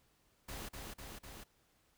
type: noise with echo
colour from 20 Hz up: pink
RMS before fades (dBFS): -45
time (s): 0.48-0.69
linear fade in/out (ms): 10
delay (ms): 250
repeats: 3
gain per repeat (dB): -2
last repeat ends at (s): 1.44
effects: pink hiss -73 dBFS RMS until 1.97 s